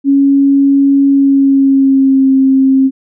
sine tone with pitch glide, 277.2 to 266.8 Hz, C#4 to C4, 0 to +34 cents, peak -5 dBFS, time 0.04-2.91 s, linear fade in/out 50 ms, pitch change -66 cents, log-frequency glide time 1.08-2.31 s, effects none

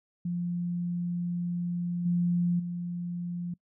sine tone with level steps, 174.61 Hz, F3, in tune, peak -28 / -23 / -31 dBFS, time 0.25-3.54 s, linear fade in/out 5 ms, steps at 2.05 / 2.59 s, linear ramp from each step 10 ms, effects noise-tail reverb RT60 0.1 s tail -24 dB re dry

